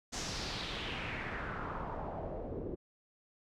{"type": "noise with low-pass filter sweep", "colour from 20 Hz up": "pink", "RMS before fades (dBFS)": -40, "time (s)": [0.12, 2.76], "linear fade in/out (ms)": 20, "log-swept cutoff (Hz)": [6800, 390], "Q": 2.7, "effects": []}